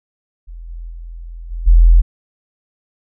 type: tone with level steps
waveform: sine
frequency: 42 Hz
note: E1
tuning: 33 cents sharp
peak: -29 / -26 / -28 / -21 / -4 dBFS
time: 0.47-2.02 s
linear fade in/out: 20 ms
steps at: 0.68 / 0.89 / 1.5 / 1.66 s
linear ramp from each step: 20 ms
effects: none